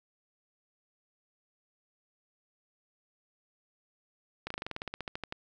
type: slowing click train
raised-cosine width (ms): 0.3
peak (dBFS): -20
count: 16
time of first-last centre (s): 4.47-5.324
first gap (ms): 34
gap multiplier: 1.07
effects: none